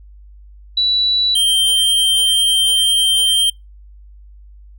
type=tone pair in turn; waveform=sine / square; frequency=3942 / 3149 Hz; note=B7 / G7; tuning=-4 / +7 cents; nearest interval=major third; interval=389 cents; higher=first; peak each=-12 dBFS; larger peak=neither; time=0.77-1.35 / 1.35-3.5 s; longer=second; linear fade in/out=5 ms; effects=noise-tail reverb RT60 0.2 s tail -25 dB re dry + added 50 Hz sine -38 dBFS peak until 4.78 s